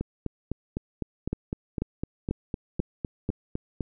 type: two click trains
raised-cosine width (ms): 3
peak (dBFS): -16 / -14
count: 16 / 5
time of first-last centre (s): 0.01-3.807 / 1.33-3.291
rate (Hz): 3.95 / 2.04
effects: none